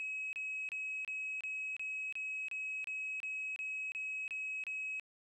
sine tone bursts, 2556 Hz, D#7, 46 cents sharp, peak -36 dBFS, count 14, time 0-4.997 s, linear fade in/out 0 ms, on 330 ms, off 29 ms, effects tanh soft clip ceiling -34 dBFS

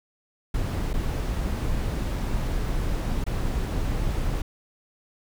brown noise with dropouts, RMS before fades -26 dBFS, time 0.54-4.42 s, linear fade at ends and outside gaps 5 ms, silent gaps 0.932-0.938 / 3.241-3.264 s, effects none

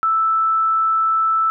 sine tone, 1318.5 Hz, E6, in tune, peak -14 dBFS, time 0.03-1.5 s, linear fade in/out 0 ms, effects none

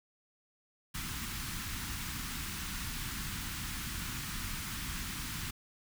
pink band-stop noise, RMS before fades -39 dBFS, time 0.94-5.51 s, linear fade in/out 10 ms, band 270 to 1100 Hz, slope 24 dB/octave, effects none

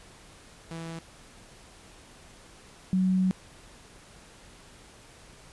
sawtooth / sine tone pair in turn, 164.81 / 186.33 Hz, E3 / F#3, 0 / +12 cents, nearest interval major second, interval 212 cents, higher second, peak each -32 / -21 dBFS, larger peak second, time 0.71-0.99 / 2.93-3.31 s, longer second, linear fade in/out 0 ms, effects pink hiss -52 dBFS RMS until 5.52 s + resampled to 24000 Hz

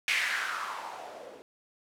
violet noise with low-pass filter sweep, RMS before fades -34 dBFS, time 0.08-1.42 s, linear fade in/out 0 ms, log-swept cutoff 2400 to 430 Hz, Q 3.8, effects none

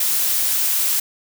blue noise, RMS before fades -19 dBFS, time 0-1 s, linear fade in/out 5 ms, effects none

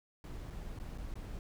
brown noise with dropouts, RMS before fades -43 dBFS, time 0.24-1.39 s, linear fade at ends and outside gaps 1 ms, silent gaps 0.502-0.506 / 0.789-0.799 / 0.977-0.983 / 1.14-1.155 s, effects none

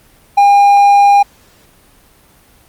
triangle tone with hard clipping, 807 Hz, G#5, 50 cents flat, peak -5 dBFS, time 0.37-1.23 s, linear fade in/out 10 ms, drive 6 dB, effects pink hiss -47 dBFS RMS until 2.68 s + Opus 32 kbps

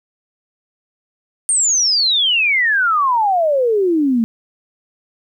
sine exponential sweep, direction down, 8950 to 220 Hz, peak -12 dBFS, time 1.49-4.24 s, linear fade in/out 0 ms, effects 9-bit

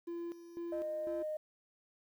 triangle tone with tremolo, 341 Hz, F4, 41 cents flat, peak -36 dBFS, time 0.07-1.23 s, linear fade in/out 10 ms, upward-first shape square, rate 2 Hz, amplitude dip 75%
sine tone, 615 Hz, D#5, 20 cents flat, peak -35 dBFS, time 0.72-1.37 s, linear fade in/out 5 ms
effects tanh soft clip ceiling -29 dBFS + 11-bit

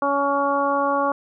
harmonic tone, 280.9 Hz, C#4, 23 cents sharp, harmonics 1 / 2 / 3 / 4 / 5, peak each -27 / -23 / -25 / -22 / -30 dBFS, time 0.02-1.12 s, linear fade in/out 2 ms, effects none

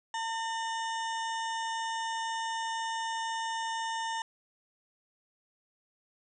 harmonic tone with a mistuned harmonic, 906 Hz, A#5, 50 cents flat, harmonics 1 / 2 / 3 / 4 / 6 / 7 / 8 / 9, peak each -33 / -39 / -43 / -45 / -49 / -50 / -51 / -52 dBFS, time 0.14-4.22 s, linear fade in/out 2 ms, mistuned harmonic 3, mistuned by +140 cents, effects none

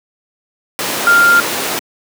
sine tone in noise, 1396.9 Hz, F6, in tune, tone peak -6 dBFS, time 1.07-1.4 s, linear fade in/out 0 ms, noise pink, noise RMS -17 dBFS, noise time 0.79-1.79 s, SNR +8 dB, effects high-pass 300 Hz 12 dB/octave

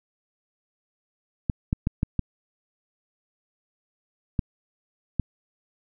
clicks, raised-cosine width 5 ms, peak -10 dBFS, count 7, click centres 1.498 / 1.729 / 1.871 / 2.031 / 2.193 / 4.392 / 5.197 s, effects none

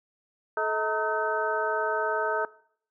sine tone cluster, 434.6 / 639 / 918 / 1275 / 1532 Hz, A4 / D#5 / A#5 / D#6 / G6, -21 / +46 / -27 / +42 / -40 cents, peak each -31 dBFS, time 0.57-2.45 s, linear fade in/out 2 ms, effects noise-tail reverb RT60 0.6 s tail -20 dB re dry

